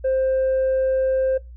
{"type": "tone with tanh clipping", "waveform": "sine", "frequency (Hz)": 525, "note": "C5", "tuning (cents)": 6, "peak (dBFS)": -18, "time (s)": [0.04, 1.38], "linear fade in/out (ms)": 10, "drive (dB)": 1, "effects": ["noise-tail reverb RT60 0.2 s tail -20 dB re dry", "added 60 Hz sine -37 dBFS peak until 1.56 s"]}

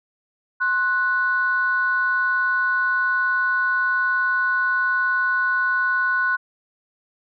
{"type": "tone pair together", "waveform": "sine", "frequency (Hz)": [1058.9, 1480], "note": ["C6", "F#6"], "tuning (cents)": [20, 0], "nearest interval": "tritone", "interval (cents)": 580, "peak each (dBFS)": [-24, -18], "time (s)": [0.6, 6.37], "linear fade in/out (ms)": 20, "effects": ["tanh soft clip ceiling -10 dBFS"]}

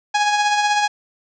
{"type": "tone with tremolo", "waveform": "sawtooth", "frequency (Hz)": 830.6, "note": "G#5", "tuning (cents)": 0, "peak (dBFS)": -10, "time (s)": [0.14, 0.88], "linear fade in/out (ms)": 10, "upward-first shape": "sine", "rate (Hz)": 16, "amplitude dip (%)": 40, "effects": ["resampled to 16000 Hz", "8-bit"]}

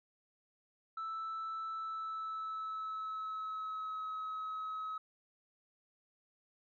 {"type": "tone with pitch glide", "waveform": "sine", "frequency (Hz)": [1318.5, 1280.2], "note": ["E6", "D#6"], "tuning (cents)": [0, 49], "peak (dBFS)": -36, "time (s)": [0.97, 4.98], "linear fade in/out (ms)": 5, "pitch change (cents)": -51, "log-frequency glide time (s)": [1.73, 4.06], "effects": ["tanh soft clip ceiling -36 dBFS"]}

